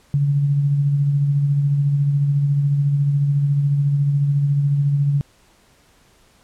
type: tone with tremolo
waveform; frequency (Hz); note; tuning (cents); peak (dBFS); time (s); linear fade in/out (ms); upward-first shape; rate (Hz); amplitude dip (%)
sine; 142.3; C#3; +46; -13; 0.14-5.21; 0; sine; 14; 35
effects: pink hiss -55 dBFS RMS until 6.43 s + low-pass 11000 Hz 12 dB/octave